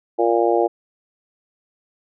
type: harmonic tone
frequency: 116.54 Hz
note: A#2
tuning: in tune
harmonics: 3 / 4 / 5 / 6 / 7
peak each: -19 / -20 / -22 / -22 / -23 dBFS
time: 0.18-0.68 s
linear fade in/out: 20 ms
effects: none